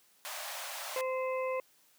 pink high-pass noise, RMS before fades -41 dBFS, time 0.25-1.01 s, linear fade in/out 0 ms, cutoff 560 Hz, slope 96 dB/octave
harmonic tone, 518 Hz, C5, 17 cents flat, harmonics 1 / 2 / 4 / 5, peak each -32 / -38 / -44 / -46 dBFS, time 0.96-1.6 s, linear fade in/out 2 ms
effects white hiss -66 dBFS RMS until 1.98 s + high-pass 150 Hz 12 dB/octave

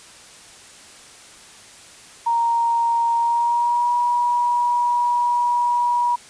sine tone with pitch glide, 932.3 to 964.1 Hz, A#5 to B5, 0 to -42 cents, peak -16 dBFS, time 2.26-6.16 s, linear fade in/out 10 ms, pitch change +58 cents, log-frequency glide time 3.16-3.91 s, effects white hiss -44 dBFS RMS until 6.29 s + resampled to 22050 Hz

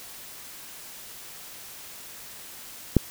click, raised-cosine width 3 ms, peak -3 dBFS, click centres 2.967 s, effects white hiss -43 dBFS RMS until 3.1 s

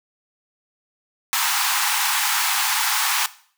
pink high-pass noise, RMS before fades -21 dBFS, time 1.33-3.26 s, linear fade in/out 0 ms, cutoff 790 Hz, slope 96 dB/octave, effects noise-tail reverb RT60 0.5 s tail -17 dB re dry

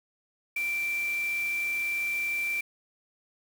sine tone in noise, 2349 Hz, D7, in tune, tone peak -27 dBFS, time 0.56-2.61 s, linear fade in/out 5 ms, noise white, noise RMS -44 dBFS, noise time 0.56-2.61 s, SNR +14 dB, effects none

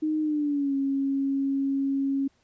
sine tone with pitch glide, 309.3 to 274 Hz, D#4 to C#4, -10 to -20 cents, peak -23 dBFS, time 0.02-2.28 s, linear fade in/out 10 ms, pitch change -210 cents, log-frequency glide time 0.21-0.75 s, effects pink hiss -67 dBFS RMS until 2.43 s + resampled to 16000 Hz

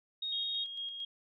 sine tone, 3735 Hz, A#7, 3 cents sharp, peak -34 dBFS, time 0.22-0.64 s, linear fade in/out 5 ms
sine tone with tremolo, 3263 Hz, G#7, 31 cents flat, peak -36 dBFS, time 0.32-1.05 s, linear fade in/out 5 ms, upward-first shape square, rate 4.4 Hz, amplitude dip 40%
effects none

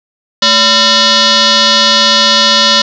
sine tone with frequency modulation, 221.1 Hz, A3, 9 cents sharp, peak -5 dBFS, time 0.42-2.82 s, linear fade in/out 5 ms, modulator 793 Hz, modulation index 6.1, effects none

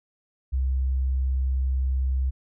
sine tone, 65.41 Hz, C2, in tune, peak -21 dBFS, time 0.52-2.31 s, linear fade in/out 20 ms, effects none

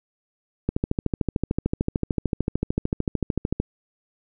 click train, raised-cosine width 3 ms, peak -9 dBFS, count 40, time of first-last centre 0.69-3.6 s, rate 13.4 Hz, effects none

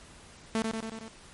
sawtooth tone with echo, 222.8 Hz, A3, 22 cents sharp, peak -22 dBFS, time 0.55-0.62 s, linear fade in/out 0 ms, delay 92 ms, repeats 5, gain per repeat -3 dB, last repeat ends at 1.08 s, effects pink hiss -52 dBFS RMS until 1.33 s + MP3 48 kbps

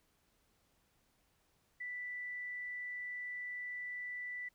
sine tone, 1975.5 Hz, B6, in tune, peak -40 dBFS, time 1.8-4.49 s, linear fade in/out 10 ms, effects pink hiss -75 dBFS RMS until 4.54 s

